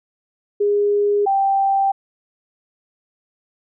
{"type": "tone pair in turn", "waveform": "sine", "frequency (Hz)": [410, 783.9], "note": ["G#4", "G5"], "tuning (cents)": [-22, 0], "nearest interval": "major seventh", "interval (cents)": 1122, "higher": "second", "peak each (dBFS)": -14, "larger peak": "neither", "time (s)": [[0.6, 1.26], [1.26, 1.92]], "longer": "neither", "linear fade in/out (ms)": 10, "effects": []}